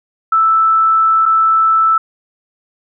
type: tone with dropouts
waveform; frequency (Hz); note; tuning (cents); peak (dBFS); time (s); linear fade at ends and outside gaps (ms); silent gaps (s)
sine; 1318.5; E6; 0; -8; 0.32-1.98; 5; 1.256-1.26
effects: none